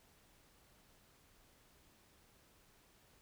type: silence
effects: pink hiss -68 dBFS RMS until 3.21 s